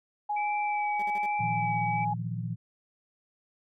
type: tone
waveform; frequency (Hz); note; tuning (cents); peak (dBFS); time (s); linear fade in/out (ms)
sine; 833; G#5; +5; -27; 0.29-2.14; 10
type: tone with vibrato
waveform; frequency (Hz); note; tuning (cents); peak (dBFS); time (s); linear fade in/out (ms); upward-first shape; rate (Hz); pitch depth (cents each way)
sine; 2308; D7; -31; -34; 0.36-2.05; 10; sine; 1.2; 23
type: tone bursts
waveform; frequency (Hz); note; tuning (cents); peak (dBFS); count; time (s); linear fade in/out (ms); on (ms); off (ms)
15% pulse; 200.7; G3; +41; -37; 4; 0.99-1.263; 5; 36; 43
type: chord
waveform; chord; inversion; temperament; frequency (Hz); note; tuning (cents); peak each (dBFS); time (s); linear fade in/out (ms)
sine; Bb suspended fourth; none; equal with one note detuned; 116.54 / 158.65 / 174.61; Bb2 / Eb3 / F3; 0 / +34 / 0; -33 / -37 / -36; 1.39-2.56; 20
effects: none